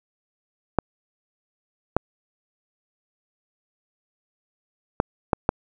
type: clicks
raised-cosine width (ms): 1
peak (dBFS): -3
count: 5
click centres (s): 0.787 / 1.966 / 5.001 / 5.332 / 5.491
effects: none